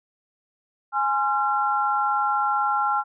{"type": "chord", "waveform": "sine", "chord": "F minor", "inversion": "first", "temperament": "equal with one note detuned", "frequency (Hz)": [830.6, 1046.5, 1369], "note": ["Ab5", "C6", "F6"], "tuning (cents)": [0, 0, -35], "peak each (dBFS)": [-23, -29, -23], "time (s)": [0.92, 3.04], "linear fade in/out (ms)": 50, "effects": []}